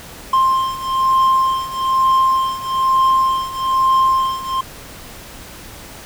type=beating tone pair; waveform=triangle; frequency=1053 / 1054.1 Hz; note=C6 / C6; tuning=+11 / +13 cents; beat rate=1.1 Hz; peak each=-16 / -13 dBFS; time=0.33-4.61 s; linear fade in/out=5 ms; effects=pink hiss -36 dBFS RMS until 6.05 s